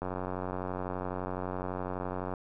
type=click train; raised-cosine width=1 ms; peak=-21 dBFS; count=214; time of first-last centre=0.02-2.338 s; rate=91.9 Hz; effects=none